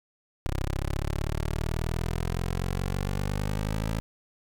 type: exponential sweep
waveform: 15% pulse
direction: up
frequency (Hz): 32.7 to 55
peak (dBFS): -21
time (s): 0.46-4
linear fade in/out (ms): 0
effects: none